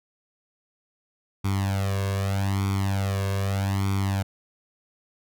sawtooth tone with flanger, 98 Hz, G2, in tune, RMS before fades -25 dBFS, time 1.44-4.23 s, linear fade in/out 10 ms, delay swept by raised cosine 0.87 to 1.85 ms, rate 0.81 Hz, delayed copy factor +0.95, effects none

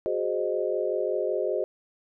sine chord, Ab dominant seventh, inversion third, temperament equal with one note detuned, 370 / 415.3 / 523.3 / 616.5 Hz, Gb4 / Ab4 / C5 / Eb5, 0 / 0 / 0 / -16 cents, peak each -30 dBFS, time 0.06-1.64 s, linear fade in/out 0 ms, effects none

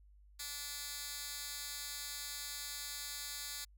10% pulse tone with high-pass filter, 290 Hz, D4, 22 cents flat, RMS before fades -44 dBFS, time 0.39-3.65 s, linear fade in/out 10 ms, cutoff 4000 Hz, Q 0.77, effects added 50 Hz sine -59 dBFS peak until 3.77 s

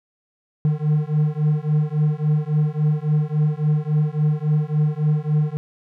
triangle beating tone pair, 149.7 / 153.3 Hz, D3 / D#3, +33 / -25 cents, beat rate 3.6 Hz, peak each -18 dBFS, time 0.65-5.57 s, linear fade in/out 0 ms, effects none

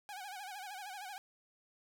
sawtooth tone with vibrato, 784 Hz, G5, in tune, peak -40 dBFS, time 0.09-1.18 s, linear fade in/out 0 ms, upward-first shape sine, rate 13 Hz, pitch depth 120 cents each way, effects none

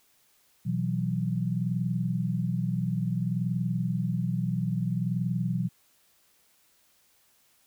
sine chord, B suspended fourth, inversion none, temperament just, 123.47 / 164.63 / 185.21 Hz, B2 / E3 / F#3, 0 / -2 / +2 cents, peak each -30 dBFS, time 0.65-5.69 s, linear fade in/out 20 ms, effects white hiss -65 dBFS RMS until 7.66 s

